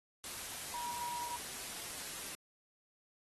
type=tone in noise; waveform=sine; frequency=960 Hz; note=B5; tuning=49 cents flat; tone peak=-39 dBFS; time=0.74-1.36 s; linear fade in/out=0 ms; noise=white; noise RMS=-44 dBFS; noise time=0.24-2.35 s; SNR=+2 dB; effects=AAC 32 kbps